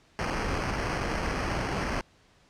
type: noise with sample-and-hold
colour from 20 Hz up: pink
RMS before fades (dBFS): -30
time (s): 0.19-2.01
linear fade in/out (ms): 0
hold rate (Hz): 3675
effects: pink hiss -61 dBFS RMS until 2.49 s + low-pass 6000 Hz 12 dB/octave